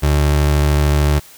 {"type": "tone", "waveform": "30% pulse", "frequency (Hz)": 73.42, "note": "D2", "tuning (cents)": 0, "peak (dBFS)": -9, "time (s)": [0.02, 1.2], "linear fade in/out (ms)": 20, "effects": ["white hiss -42 dBFS RMS until 1.37 s"]}